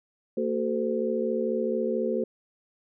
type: tone cluster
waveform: sine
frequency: 228.3 / 374.7 / 439.1 / 513 Hz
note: A#3 / F#4 / A4 / C5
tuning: -36 / +22 / -4 / -34 cents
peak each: -30 dBFS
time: 0.37-2.24 s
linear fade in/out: 5 ms
effects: none